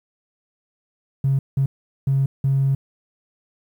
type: tone bursts at uneven times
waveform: triangle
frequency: 136.2 Hz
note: C#3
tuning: 30 cents flat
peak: -12 dBFS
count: 4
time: 1.24-1.39 / 1.57-1.66 / 2.07-2.26 / 2.44-2.75 s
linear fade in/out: 5 ms
effects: tanh soft clip ceiling -13 dBFS + 9-bit

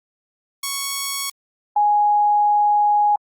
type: tone pair in turn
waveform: 5% pulse / sine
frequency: 1108.7 / 830.6 Hz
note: C#6 / G#5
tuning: 0 / 0 cents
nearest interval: perfect fourth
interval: 500 cents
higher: first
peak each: -11 / -13 dBFS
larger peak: first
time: 0.63-1.3 / 1.76-3.16 s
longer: second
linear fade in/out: 5 ms
effects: Opus 32 kbps

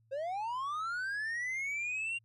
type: linear sweep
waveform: triangle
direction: up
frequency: 519 to 2791 Hz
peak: -32 dBFS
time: 0.11-2.19 s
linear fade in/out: 20 ms
effects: added 112 Hz sine -66 dBFS peak until 2.24 s + resampled to 24000 Hz

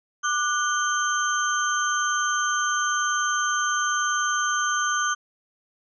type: tone cluster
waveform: sine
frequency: 1191 / 1470 / 3130 / 6290 Hz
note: D6 / F#6 / G7 / G8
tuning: +24 / -12 / -3 / +5 cents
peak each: -25 / -25 / -34 / -29 dBFS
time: 0.23-5.15 s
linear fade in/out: 20 ms
effects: none

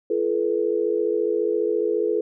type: tone cluster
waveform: sine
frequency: 341 / 428.2 / 482.8 Hz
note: F4 / A4 / B4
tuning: -41 / -47 / -39 cents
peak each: -26 / -22 / -25 dBFS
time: 0.1-2.21 s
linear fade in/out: 5 ms
effects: none

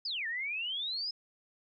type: exponential two-way sweep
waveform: sine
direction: down then up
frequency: 5170 to 1756 to 5170 Hz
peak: -33 dBFS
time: 0.05-1.11 s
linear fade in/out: 5 ms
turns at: 0.27 s
effects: none

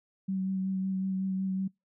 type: tone with vibrato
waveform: sine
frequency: 190.1 Hz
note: F#3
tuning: 47 cents sharp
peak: -28 dBFS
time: 0.28-1.68 s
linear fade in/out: 10 ms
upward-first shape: sine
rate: 5.4 Hz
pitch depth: 16 cents each way
effects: noise-tail reverb RT60 0.2 s tail -26 dB re dry

